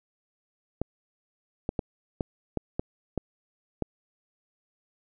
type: clicks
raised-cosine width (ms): 2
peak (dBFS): -14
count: 8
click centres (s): 0.816 / 1.691 / 1.792 / 2.208 / 2.573 / 2.795 / 3.177 / 3.823
effects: none